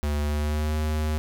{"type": "tone with pitch glide", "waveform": "square", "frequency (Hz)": [73.7, 76.92], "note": ["D2", "D#2"], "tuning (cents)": [7, -19], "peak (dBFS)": -24, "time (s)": [0.03, 1.18], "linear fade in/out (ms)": 0, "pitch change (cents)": 74, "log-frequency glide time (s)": [0.23, 0.76], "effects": []}